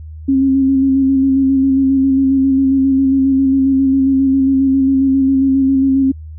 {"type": "tone with vibrato", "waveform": "sine", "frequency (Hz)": 268.9, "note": "C4", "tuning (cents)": 47, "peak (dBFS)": -9, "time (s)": [0.28, 6.12], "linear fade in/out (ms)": 10, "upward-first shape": "square", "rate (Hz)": 7.4, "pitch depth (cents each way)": 19, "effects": ["added 78 Hz sine -28 dBFS peak until 6.38 s"]}